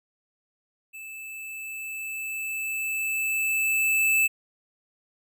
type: tone with level ramp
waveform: square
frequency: 2629 Hz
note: E7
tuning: 5 cents flat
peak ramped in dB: -39 to -19 dBFS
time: 0.93-4.28 s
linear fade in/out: 20 ms
effects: none